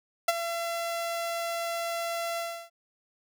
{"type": "tone with ADSR envelope", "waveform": "sawtooth", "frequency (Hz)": 677, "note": "E5", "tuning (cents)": 46, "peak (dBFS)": -15, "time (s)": [0.28, 2.7], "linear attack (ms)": 6, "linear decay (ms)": 31, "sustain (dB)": -11, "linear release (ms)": 320, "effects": []}